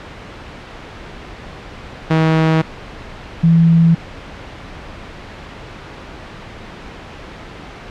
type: tone pair in turn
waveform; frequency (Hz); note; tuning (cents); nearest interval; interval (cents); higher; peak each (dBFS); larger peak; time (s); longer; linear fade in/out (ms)
sawtooth / sine; 159.7 / 165.84; D#3 / E3; +45 / +11; minor second; 66; second; -7; neither; 2.1-2.62 / 3.43-3.95; neither; 10
effects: pink hiss -33 dBFS RMS until 7.9 s + low-pass 3000 Hz 12 dB/octave